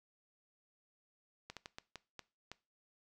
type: slowing click train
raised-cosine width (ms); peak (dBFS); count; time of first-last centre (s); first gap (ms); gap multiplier
0.2; -28; 7; 1.5-2.516; 67; 1.37
effects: noise-tail reverb RT60 0.3 s tail -20 dB re dry